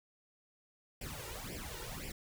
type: noise with flanger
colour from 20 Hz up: pink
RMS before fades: -44 dBFS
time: 1.01-2.12 s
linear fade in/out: 5 ms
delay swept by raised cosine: 0.38 to 2.18 ms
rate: 1.9 Hz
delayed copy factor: +0.85
effects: none